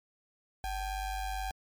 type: ring-modulated tone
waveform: square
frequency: 406.3 Hz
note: G#4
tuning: 38 cents flat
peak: -31 dBFS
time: 0.64-1.51 s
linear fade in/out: 0 ms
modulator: 357 Hz
effects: MP3 96 kbps